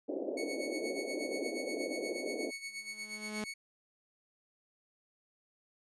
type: band-pass noise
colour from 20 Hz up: pink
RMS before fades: -38 dBFS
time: 0.08-2.51 s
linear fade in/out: 10 ms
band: 270 to 620 Hz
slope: 48 dB/octave
type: tone with tremolo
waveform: sawtooth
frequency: 2217 Hz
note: C#7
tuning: in tune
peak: -35 dBFS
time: 0.37-3.54 s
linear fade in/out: 5 ms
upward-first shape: sine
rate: 8.4 Hz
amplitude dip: 70%
type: tone with exponential growth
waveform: sawtooth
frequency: 212.7 Hz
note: G#3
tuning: 42 cents sharp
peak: -31 dBFS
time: 2.65-3.44 s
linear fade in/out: 0 ms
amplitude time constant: 170 ms
effects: resampled to 24000 Hz